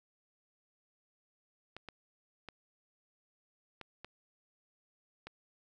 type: clicks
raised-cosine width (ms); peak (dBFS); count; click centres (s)
0.3; -29; 6; 1.766 / 1.887 / 2.487 / 3.813 / 4.046 / 5.27
effects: none